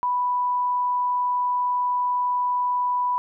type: tone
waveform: sine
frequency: 987.8 Hz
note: B5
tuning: in tune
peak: -20 dBFS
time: 0.03-3.18 s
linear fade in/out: 0 ms
effects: none